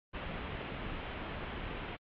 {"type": "low-pass noise", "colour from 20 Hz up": "pink", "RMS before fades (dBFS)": -41, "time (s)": [0.13, 1.97], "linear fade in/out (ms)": 20, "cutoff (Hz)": 3300, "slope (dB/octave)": 48, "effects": ["AAC 64 kbps"]}